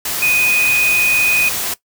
sine tone in noise, 2488 Hz, D#7, 1 cent flat, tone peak -12 dBFS, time 0.22-1.49 s, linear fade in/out 5 ms, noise white, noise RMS -21 dBFS, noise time 0.05-1.74 s, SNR +6 dB, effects noise-tail reverb RT60 0.1 s tail -17 dB re dry

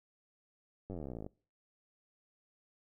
slowing click train, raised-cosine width 2 ms, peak -30 dBFS, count 26, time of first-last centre 0.9-1.265 s, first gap 10 ms, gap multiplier 1.03, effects noise-tail reverb RT60 0.4 s tail -24 dB re dry

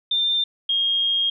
sine tone pair in turn, 3594 / 3243 Hz, A7 / G#7, +36 / -42 cents, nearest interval major second, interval 178 cents, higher first, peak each -18 / -18 dBFS, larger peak neither, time 0.11-0.44 / 0.69-1.3 s, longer second, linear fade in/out 5 ms, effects none

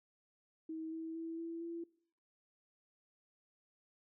sine tone with pitch steps, 320 / 324.1 / 328.2 / 332.4 / 336.7 Hz, D#4 / E4 / E4 / E4 / E4, +49 / -29 / -8 / +15 / +37 cents, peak -40 dBFS, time 0.69-1.84 s, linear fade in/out 5 ms, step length 230 ms, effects noise-tail reverb RT60 0.6 s tail -22 dB re dry

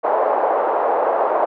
white band-pass noise, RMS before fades -18 dBFS, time 0.03-1.46 s, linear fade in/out 20 ms, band 480 to 870 Hz, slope 24 dB/octave, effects none

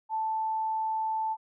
sine tone, 880 Hz, A5, in tune, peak -27 dBFS, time 0.09-1.37 s, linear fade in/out 50 ms, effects none

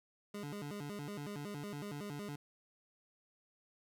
25% pulse tone with vibrato, 172.5 Hz, F3, 21 cents flat, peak -38 dBFS, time 0.34-2.36 s, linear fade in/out 5 ms, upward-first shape square, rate 5.4 Hz, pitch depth 300 cents each way, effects none

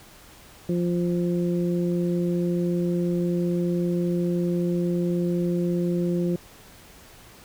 harmonic tone, 174.61 Hz, F3, in tune, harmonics 1 / 2 / 3, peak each -23 / -26 / -34 dBFS, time 0.69-6.36 s, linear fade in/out 2 ms, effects pink hiss -49 dBFS RMS until 7.44 s

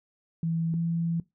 sine tone pair in turn, 164.81 / 167.4 Hz, E3 / E3, 0 / +27 cents, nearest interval unison, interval 27 cents, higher second, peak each -25 dBFS, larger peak neither, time 0.43-0.74 / 0.74-1.2 s, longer second, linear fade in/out 2 ms, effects noise-tail reverb RT60 0.2 s tail -20 dB re dry

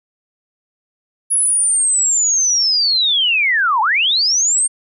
sine linear two-way sweep, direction down then up, 10548 to 830.6 to 8800 Hz, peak -12 dBFS, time 1.3-4.68 s, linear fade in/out 20 ms, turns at 3.81 s, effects none

